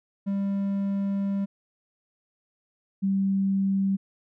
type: tone pair in turn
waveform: triangle / sine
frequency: 197.9 / 194.61 Hz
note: G3 / G3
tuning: +17 / -12 cents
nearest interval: unison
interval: 29 cents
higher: first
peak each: -22 / -21 dBFS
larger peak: second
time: 0.26-1.46 / 3.02-3.97 s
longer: first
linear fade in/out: 20 ms
effects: none